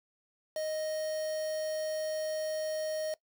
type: tone with quantisation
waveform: triangle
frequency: 622 Hz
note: D#5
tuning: 1 cent flat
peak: -30 dBFS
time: 0.56-3.14 s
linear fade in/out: 2 ms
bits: 7
effects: noise-tail reverb RT60 0.1 s tail -20 dB re dry